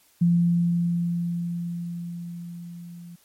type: tone with level ramp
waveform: sine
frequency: 172.1 Hz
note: F3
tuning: 25 cents flat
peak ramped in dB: -15 to -39 dBFS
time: 0.21-3.16 s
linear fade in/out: 10 ms
effects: white hiss -60 dBFS RMS until 3.24 s + MP3 64 kbps